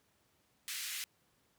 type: band-pass noise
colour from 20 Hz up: pink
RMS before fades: -41 dBFS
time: 0.68-1.04 s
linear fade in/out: 0 ms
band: 1900 to 16000 Hz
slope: 24 dB/octave
effects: pink hiss -73 dBFS RMS until 1.58 s + high-pass 80 Hz 12 dB/octave